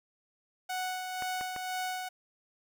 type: tone with tremolo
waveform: sawtooth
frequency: 740 Hz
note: F#5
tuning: in tune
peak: -28 dBFS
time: 0.69-2.09 s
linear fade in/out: 10 ms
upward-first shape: sine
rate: 2 Hz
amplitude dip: 40%
type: clicks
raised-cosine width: 0.5 ms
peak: -25 dBFS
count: 3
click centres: 1.223 / 1.411 / 1.563 s
effects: none